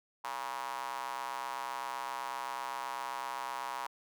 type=tone with high-pass filter; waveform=square; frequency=63.9 Hz; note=C2; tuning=40 cents flat; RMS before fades=-39 dBFS; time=0.24-3.87 s; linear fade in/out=5 ms; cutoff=950 Hz; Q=4.6; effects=none